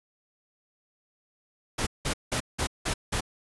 pink noise bursts, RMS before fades -28 dBFS, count 6, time 1.78-3.208 s, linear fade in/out 10 ms, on 88 ms, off 180 ms, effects resampled to 24000 Hz

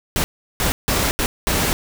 pink noise bursts at uneven times, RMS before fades -19 dBFS, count 5, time 0.16-0.24 / 0.6-0.72 / 0.88-1.11 / 1.19-1.26 / 1.47-1.73 s, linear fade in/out 0 ms, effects none

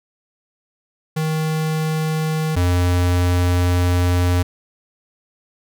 square tone pair in turn, 157.2 / 88.89 Hz, D#3 / F2, +18 / +31 cents, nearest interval minor seventh, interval 987 cents, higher first, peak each -19 / -15 dBFS, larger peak second, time 1.16-2.56 / 2.56-4.43 s, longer second, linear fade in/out 10 ms, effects none

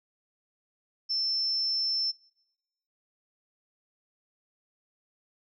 sine tone, 5330 Hz, E8, 18 cents sharp, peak -26 dBFS, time 1.09-2.12 s, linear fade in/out 20 ms, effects noise-tail reverb RT60 0.9 s tail -23 dB re dry

